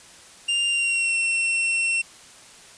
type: tone with pitch glide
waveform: 45% pulse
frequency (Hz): 2794 to 2710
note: F7 to E7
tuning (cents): 0 to +47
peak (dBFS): -20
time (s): 0.48-2.02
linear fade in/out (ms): 10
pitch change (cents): -53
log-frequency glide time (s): 0.67-1.14
effects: white hiss -47 dBFS RMS until 2.77 s + resampled to 22050 Hz